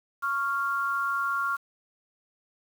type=tone pair together; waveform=sine; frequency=1108.7 / 1392 Hz; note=C#6 / F6; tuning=0 / -6 cents; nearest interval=major third; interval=394 cents; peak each=-29 / -27 dBFS; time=0.22-1.57 s; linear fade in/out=20 ms; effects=8-bit